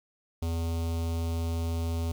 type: tone with notch filter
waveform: square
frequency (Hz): 83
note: E2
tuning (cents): +12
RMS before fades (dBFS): -30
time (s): 0.42-2.12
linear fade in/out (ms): 5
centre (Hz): 1700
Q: 0.9
effects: 10-bit